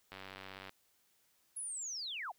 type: click train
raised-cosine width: 0.3 ms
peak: -31 dBFS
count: 56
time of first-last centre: 0.12-0.694 s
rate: 95.8 Hz
type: linear sweep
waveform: sine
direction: down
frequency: 10730 to 622.3 Hz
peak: -39 dBFS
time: 1.56-2.32 s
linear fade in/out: 10 ms
effects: white hiss -73 dBFS RMS until 2.38 s